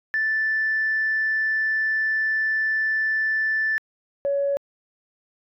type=tone pair in turn; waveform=sine; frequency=1760 / 561.3 Hz; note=A6 / C#5; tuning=0 / +22 cents; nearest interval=octave + minor sixth; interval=1978 cents; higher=first; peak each=-19 dBFS; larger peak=neither; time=0.14-3.78 / 4.25-4.57 s; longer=first; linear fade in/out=0 ms; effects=tanh soft clip ceiling -15 dBFS